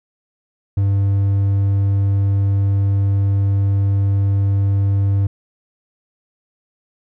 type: tone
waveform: triangle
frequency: 99 Hz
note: G2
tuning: 18 cents sharp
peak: -11 dBFS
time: 0.77-5.27 s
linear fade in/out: 5 ms
effects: none